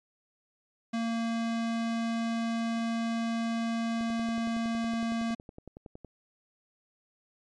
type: tone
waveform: square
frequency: 229.4 Hz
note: A#3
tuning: 28 cents flat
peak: -29 dBFS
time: 0.93-5.35 s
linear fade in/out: 10 ms
type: click train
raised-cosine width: 2 ms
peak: -31 dBFS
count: 23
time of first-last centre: 4.01-6.047 s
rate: 10.8 Hz
effects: low-pass 6000 Hz 12 dB/octave + MP3 48 kbps